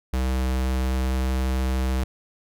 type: tone with pitch glide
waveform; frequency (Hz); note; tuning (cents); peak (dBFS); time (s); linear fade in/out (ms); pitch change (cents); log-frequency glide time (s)
square; 64.4 to 64.77; C2 to C2; -27 to -17; -22; 0.13-2.04; 5; +10; 0.26-1.44
effects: none